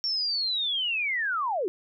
sine linear sweep, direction down, 5500 to 329.6 Hz, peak -25 dBFS, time 0.04-1.68 s, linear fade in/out 0 ms, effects none

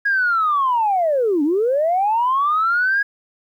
sine linear two-way sweep, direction down then up, 1661.2 to 277.2 to 1661.2 Hz, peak -14 dBFS, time 0.05-3.03 s, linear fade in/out 10 ms, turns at 1.43 s, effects tanh soft clip ceiling -10 dBFS + 9-bit

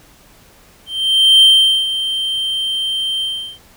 triangle tone with ADSR envelope, 3136 Hz, G7, in tune, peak -3 dBFS, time 0.86-3.59 s, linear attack 560 ms, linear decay 440 ms, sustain -12 dB, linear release 370 ms, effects pink hiss -47 dBFS RMS until 3.76 s

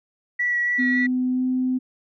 sine tone with vibrato, 1940 Hz, B6, 31 cents flat, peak -19 dBFS, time 0.39-1.07 s, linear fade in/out 10 ms, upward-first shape sine, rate 3.6 Hz, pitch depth 12 cents each way
sine tone with pitch glide, 253.4 to 255.8 Hz, B3 to C4, +45 to -39 cents, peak -19 dBFS, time 0.78-1.79 s, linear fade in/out 20 ms, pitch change +16 cents, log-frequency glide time 1.31-1.44 s
effects tanh soft clip ceiling -11 dBFS

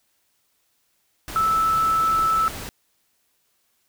sine tone in noise, 1314 Hz, E6, 6 cents flat, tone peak -17 dBFS, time 1.36-2.48 s, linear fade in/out 0 ms, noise pink, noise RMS -34 dBFS, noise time 1.28-2.69 s, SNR +14 dB, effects white hiss -68 dBFS RMS until 3.88 s

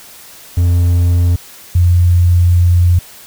triangle / sine tone pair in turn, 87.31 / 87.92 Hz, F2 / F2, 0 / +12 cents, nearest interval unison, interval 12 cents, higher second, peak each -6 dBFS, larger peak neither, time 0.57-1.36 / 1.75-2.99 s, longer second, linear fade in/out 5 ms, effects white hiss -37 dBFS RMS until 3.26 s

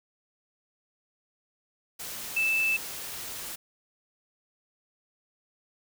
sine tone in noise, 2637 Hz, E7, in tune, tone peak -23 dBFS, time 2.36-2.77 s, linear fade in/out 10 ms, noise white, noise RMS -38 dBFS, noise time 1.99-3.56 s, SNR +12 dB, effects none

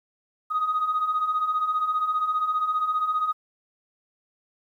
sine beating tone pair, 1238 / 1253 Hz, D#6 / D#6, -9 / +12 cents, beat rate 15 Hz, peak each -28 / -22 dBFS, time 0.5-3.33 s, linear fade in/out 20 ms, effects tanh soft clip ceiling -17 dBFS + 10-bit

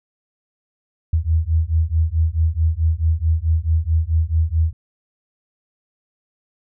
sine beating tone pair, 78.6 / 83.2 Hz, D#2 / E2, +18 / +17 cents, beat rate 4.6 Hz, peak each -18 dBFS, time 1.13-4.73 s, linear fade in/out 5 ms, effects none

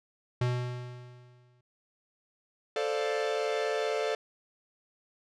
square tone with exponential decay, 123.47 Hz, B2, in tune, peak -25 dBFS, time 0.41-1.61 s, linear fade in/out 5 ms, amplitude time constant 260 ms
45% pulse chord, D minor seventh, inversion second, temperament equal, 440 / 523.3 / 587.3 / 698.5 Hz, A4 / C5 / D5 / F5, 0 / 0 / 0 / 0 cents, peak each -31 / -36 / -34 / -37 dBFS, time 2.76-4.15 s, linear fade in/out 2 ms
effects low-pass 5000 Hz 12 dB/octave

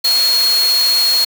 sine tone in noise, 4303 Hz, C8, 48 cents sharp, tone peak -11 dBFS, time 0.04-1.25 s, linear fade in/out 10 ms, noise white, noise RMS -21 dBFS, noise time 0.04-1.25 s, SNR +7 dB, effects high-pass 400 Hz 12 dB/octave

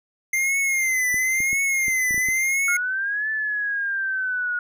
square tone with vibrato, 2093 Hz, C7, in tune, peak -20 dBFS, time 0.33-2.77 s, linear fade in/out 5 ms, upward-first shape triangle, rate 0.97 Hz, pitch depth 97 cents each way
clicks, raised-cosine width 3 ms, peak -24 dBFS, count 8, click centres 1.143 / 1.404 / 1.53 / 1.882 / 2.109 / 2.144 / 2.179 / 2.287 s
sine exponential two-way sweep, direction up then down, 1400 to 1755 to 1442 Hz, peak -22 dBFS, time 2.68-4.59 s, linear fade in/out 2 ms, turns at 3.3 s
effects none

